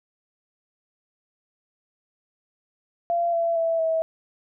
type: tone with pitch steps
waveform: sine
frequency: 686 / 673 / 660.3 / 647.9 Hz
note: F5 / E5 / E5 / E5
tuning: -31 / +36 / +3 / -30 cents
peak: -20 dBFS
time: 3.1-4.02 s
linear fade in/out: 0 ms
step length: 230 ms
effects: none